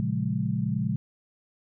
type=chord; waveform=sine; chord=Bb minor seventh; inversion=none; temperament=equal with one note detuned; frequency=116.54 / 138.59 / 177.67 / 207.7 Hz; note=Bb2 / Db3 / F3 / Ab3; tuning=0 / 0 / +30 / 0 cents; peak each=-30 dBFS; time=0-0.96 s; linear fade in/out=0 ms; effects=none